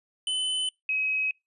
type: tone pair in turn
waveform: square / sine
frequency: 3027 / 2545 Hz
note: F#7 / D#7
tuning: +39 / +39 cents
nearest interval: minor third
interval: 300 cents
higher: first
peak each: -26 / -24 dBFS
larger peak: second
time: 0.27-0.69 / 0.89-1.31 s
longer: neither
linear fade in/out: 2 ms
effects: noise-tail reverb RT60 0.2 s tail -26 dB re dry + resampled to 24000 Hz